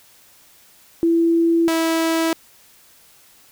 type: tone pair in turn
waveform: sine / sawtooth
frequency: 333.8 / 326.6 Hz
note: E4 / E4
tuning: +22 / -16 cents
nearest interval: unison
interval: 38 cents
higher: first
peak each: -13 dBFS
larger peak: neither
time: 1.03-1.68 / 1.68-2.33 s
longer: neither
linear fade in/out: 0 ms
effects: white hiss -51 dBFS RMS until 3.51 s